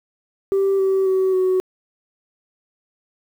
sine tone with pitch steps, 390.6 / 384.3 / 378.2 / 372.1 Hz, G4 / G4 / F#4 / F#4, -6 / -34 / +38 / +10 cents, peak -13 dBFS, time 0.52-1.6 s, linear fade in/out 0 ms, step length 270 ms, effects tanh soft clip ceiling -13 dBFS + 8-bit

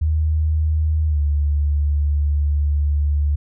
sine tone with pitch glide, 77.78 to 72.99 Hz, D#2 to D2, 0 to -10 cents, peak -15 dBFS, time 0.01-3.36 s, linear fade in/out 10 ms, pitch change -110 cents, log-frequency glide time 1.07-1.19 s, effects none

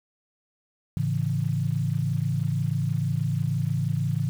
sine chord, A major, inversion none, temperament equal with one note detuned, 108.3 / 138.59 / 164.81 Hz, A2 / C#3 / E3, -27 / 0 / 0 cents, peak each -28 / -26 / -28 dBFS, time 0.97-4.29 s, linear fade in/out 0 ms, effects 8-bit

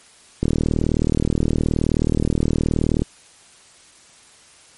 click train, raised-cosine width 3 ms, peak -5 dBFS, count 102, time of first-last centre 0.43-3.02 s, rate 39 Hz, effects white hiss -49 dBFS RMS until 4.77 s + MP3 48 kbps

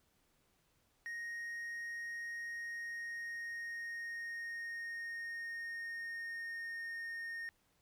triangle tone with pitch glide, 1868 to 1842.3 Hz, A#6 to A#6, +3 to -21 cents, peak -39 dBFS, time 1.06-7.49 s, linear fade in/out 0 ms, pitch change -24 cents, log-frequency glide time 2.45-6.81 s, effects pink hiss -75 dBFS RMS until 7.81 s

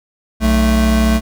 square tone pair together, 61.88 / 220 Hz, B1 / A3, +4 / 0 cents, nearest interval octave + minor seventh, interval 2196 cents, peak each -14 dBFS, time 0.4-1.21 s, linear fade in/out 50 ms, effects none

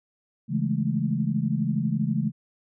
sine chord, A major seventh, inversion first, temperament equal, 138.59 / 164.81 / 207.7 / 220 Hz, C#3 / E3 / G#3 / A3, 0 / 0 / 0 / 0 cents, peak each -28 dBFS, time 0.48-2.32 s, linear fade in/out 50 ms, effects none

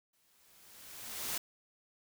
white noise with exponential growth, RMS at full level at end -35 dBFS, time 0.13-1.38 s, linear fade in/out 5 ms, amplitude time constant 270 ms, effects none

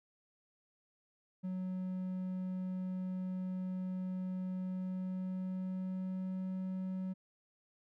triangle tone with pitch glide, 185 to 187.04 Hz, F#3 to F#3, 0 to +19 cents, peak -34 dBFS, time 1.43-7.14 s, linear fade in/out 20 ms, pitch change +19 cents, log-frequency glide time 4.57-6.5 s, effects none

